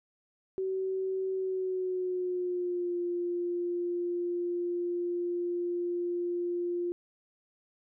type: tone with pitch glide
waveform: sine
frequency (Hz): 379.5 to 350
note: F#4 to F4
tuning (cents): +44 to +4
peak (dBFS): -29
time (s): 0.58-6.92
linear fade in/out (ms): 0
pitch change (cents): -140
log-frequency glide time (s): 1.33-2.97
effects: none